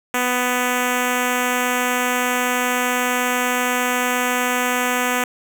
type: tone with notch filter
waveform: 5% pulse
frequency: 248.4 Hz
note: B3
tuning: 10 cents sharp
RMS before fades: -20 dBFS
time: 0.14-5.24 s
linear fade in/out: 2 ms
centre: 4000 Hz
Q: 1.6
effects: none